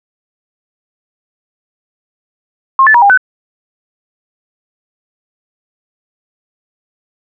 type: tone with pitch steps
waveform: sine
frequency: 1068 / 1744 / 955 / 805 / 1510 Hz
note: C6 / A6 / A#5 / G5 / F#6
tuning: +35 / -16 / +42 / +46 / +35 cents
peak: -3 dBFS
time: 2.79-3.175 s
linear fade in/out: 2 ms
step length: 77 ms
effects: none